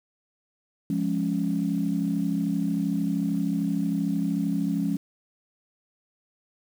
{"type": "chord", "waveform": "sine", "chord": "Db major", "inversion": "first", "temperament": "equal", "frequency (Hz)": [174.61, 207.7, 277.2], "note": ["F3", "Ab3", "Db4"], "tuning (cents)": [0, 0, 0], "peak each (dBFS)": -27, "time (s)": [0.9, 4.97], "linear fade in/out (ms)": 2, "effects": ["tanh soft clip ceiling -14 dBFS", "8-bit"]}